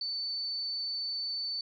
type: tone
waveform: sine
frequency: 4514 Hz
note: C#8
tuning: 31 cents sharp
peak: -32 dBFS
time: 0.01-1.61 s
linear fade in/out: 2 ms
effects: none